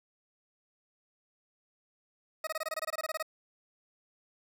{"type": "tone bursts", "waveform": "20% pulse", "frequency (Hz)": 631, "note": "D#5", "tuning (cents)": 24, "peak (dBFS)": -27, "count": 15, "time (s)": [2.44, 3.227], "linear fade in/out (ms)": 5, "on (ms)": 31, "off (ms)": 23, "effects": []}